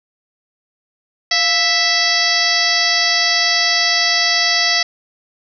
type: harmonic tone with a mistuned harmonic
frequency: 659 Hz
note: E5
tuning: 1 cent flat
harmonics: 1 / 2 / 3 / 4 / 5 / 6 / 7 / 8 / 9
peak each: -24 / -28 / -18 / -26 / -24 / -23 / -19 / -19 / -26 dBFS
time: 1.31-4.83 s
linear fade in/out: 5 ms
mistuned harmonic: 1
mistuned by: +100 cents
effects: none